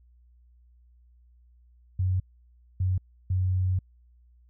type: tone bursts at uneven times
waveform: sine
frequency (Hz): 92.5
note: F#2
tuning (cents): 0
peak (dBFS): -22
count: 3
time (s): 1.99-2.2 / 2.8-2.98 / 3.3-3.79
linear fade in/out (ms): 5
effects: added 60 Hz sine -55 dBFS peak until 4.49 s